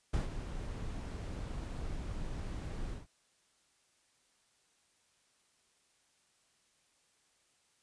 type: noise with ADSR envelope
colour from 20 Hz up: brown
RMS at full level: -31 dBFS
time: 0.13-3.07 s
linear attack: 11 ms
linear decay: 130 ms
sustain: -9 dB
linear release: 160 ms
effects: white hiss -72 dBFS RMS until 7.82 s + resampled to 22050 Hz